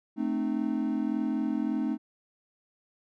triangle chord, A diminished, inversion none, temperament equal with one note detuned, 220 / 261.6 / 305.3 Hz, A3 / C4 / Eb4, 0 / 0 / -33 cents, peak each -29 dBFS, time 0.16-1.98 s, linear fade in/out 50 ms, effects none

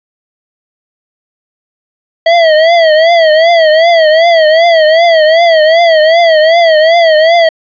square tone with vibrato, 650 Hz, E5, 24 cents flat, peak -4 dBFS, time 2.26-7.49 s, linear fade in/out 5 ms, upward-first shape triangle, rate 2.6 Hz, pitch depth 120 cents each way, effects resampled to 11025 Hz + 7-bit

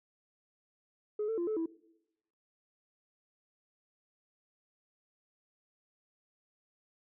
sine tone with pitch steps, 422 / 446.9 / 344.8 / 433.4 / 327.8 Hz, G#4 / A4 / F4 / A4 / E4, +28 / +27 / -22 / -26 / -10 cents, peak -29 dBFS, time 1.19-1.66 s, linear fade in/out 5 ms, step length 94 ms, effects noise-tail reverb RT60 0.9 s tail -22 dB re dry + tanh soft clip ceiling -28 dBFS

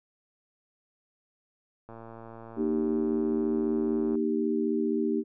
click train, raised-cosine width 1 ms, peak -31 dBFS, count 259, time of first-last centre 1.89-4.153 s, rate 114 Hz
sine chord, Eb major, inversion second, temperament equal with one note detuned, 233.1 / 308.1 / 392 Hz, Bb3 / Eb4 / G4, 0 / -17 / 0 cents, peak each -29 dBFS, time 2.56-5.24 s, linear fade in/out 50 ms
effects none

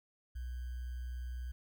sine tone with sample-and-hold, 61.74 Hz, B1, in tune, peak -38 dBFS, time 0.35-1.52 s, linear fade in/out 10 ms, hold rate 1575 Hz, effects none

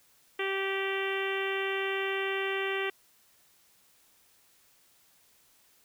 harmonic tone with a mistuned harmonic, 388.7 Hz, G4, 15 cents flat, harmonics 1 / 2 / 3 / 4 / 5 / 6 / 7 / 8 / 9, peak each -32 / -41 / -40 / -39 / -36 / -39 / -39 / -42 / -49 dBFS, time 0.39-2.9 s, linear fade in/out 5 ms, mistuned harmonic 7, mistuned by +17 cents, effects white hiss -64 dBFS RMS until 5.84 s

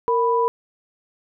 sine tone pair together, 462.8 / 988 Hz, A#4 / B5, -13 / 0 cents, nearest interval octave + minor second, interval 1313 cents, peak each -19 dBFS, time 0.08-0.48 s, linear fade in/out 0 ms, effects none

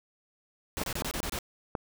pink noise bursts, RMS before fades -34 dBFS, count 7, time 0.77-1.388 s, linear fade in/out 0 ms, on 66 ms, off 26 ms
clicks, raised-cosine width 1 ms, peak -16 dBFS, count 4, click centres 0.816 / 1.021 / 1.202 / 1.752 s
effects none

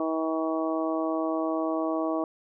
harmonic tone, 160.4 Hz, E3, 47 cents flat, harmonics 2 / 3 / 4 / 5 / 6 / 7, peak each -28 / -35 / -30 / -38 / -40 / -35 dBFS, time 0-2.24 s, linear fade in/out 2 ms, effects none

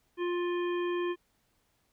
harmonic tone, 351.5 Hz, F4, 11 cents sharp, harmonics 1 / 3 / 5 / 7 / 9, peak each -29 / -39 / -43 / -46 / -48 dBFS, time 0.17-1.16 s, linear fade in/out 50 ms, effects pink hiss -73 dBFS RMS until 1.92 s

